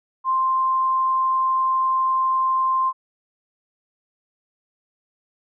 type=tone; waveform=sine; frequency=1048 Hz; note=C6; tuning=2 cents sharp; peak=-17 dBFS; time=0.24-2.93 s; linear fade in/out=50 ms; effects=none